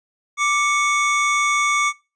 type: tone pair together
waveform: square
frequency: 1175.8 / 2217 Hz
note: D6 / C#7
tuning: +2 / 0 cents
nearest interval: major seventh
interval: 1098 cents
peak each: -20 dBFS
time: 0.37-1.93 s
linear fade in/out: 50 ms
effects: noise-tail reverb RT60 0.3 s tail -22 dB re dry + resampled to 22050 Hz